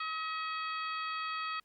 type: harmonic tone with a mistuned harmonic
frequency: 637 Hz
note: D#5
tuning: 41 cents sharp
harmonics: 2 / 3 / 4 / 5 / 6 / 7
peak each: -36 / -44 / -43 / -47 / -51 / -48 dBFS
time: 0-1.6 s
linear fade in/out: 5 ms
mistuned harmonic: 5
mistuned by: +50 cents
effects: pink hiss -74 dBFS RMS until 1.64 s + Opus 48 kbps